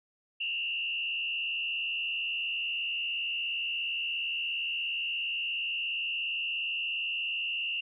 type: tone with frequency modulation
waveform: sine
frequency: 2777 Hz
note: F7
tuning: 10 cents flat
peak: -30 dBFS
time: 0.4-7.81 s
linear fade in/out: 10 ms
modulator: 77.1 Hz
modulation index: 1.5
effects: none